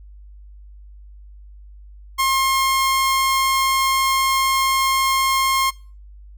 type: tone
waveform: sawtooth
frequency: 1069 Hz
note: C6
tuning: 37 cents sharp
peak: -12 dBFS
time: 2.18-5.71 s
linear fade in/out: 20 ms
effects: noise-tail reverb RT60 0.4 s tail -24 dB re dry + added 50 Hz sine -39 dBFS peak until 6.37 s